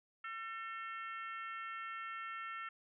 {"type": "harmonic tone with a mistuned harmonic", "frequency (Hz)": 450, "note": "A4", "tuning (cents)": 39, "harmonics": [3, 4, 5, 6, 7], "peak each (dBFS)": [-44, -48, -51, -53, -60], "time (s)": [0.24, 2.69], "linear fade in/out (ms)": 5, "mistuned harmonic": 5, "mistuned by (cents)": -53, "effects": []}